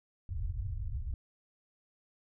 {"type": "low-pass noise", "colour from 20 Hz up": "white", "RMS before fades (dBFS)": -36, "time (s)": [0.29, 1.14], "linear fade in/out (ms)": 2, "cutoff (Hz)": 100, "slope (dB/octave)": 48, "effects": []}